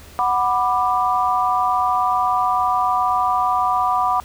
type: chord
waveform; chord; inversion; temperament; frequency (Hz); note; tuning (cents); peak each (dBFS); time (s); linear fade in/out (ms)
sine; B minor; second; just; 740.8 / 987.8 / 1185.3; F#5 / B5 / D6; +2 / 0 / +16; -20; 0.19-4.2; 0
effects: added 77 Hz sine -45 dBFS peak until 4.24 s + pink hiss -44 dBFS RMS until 4.24 s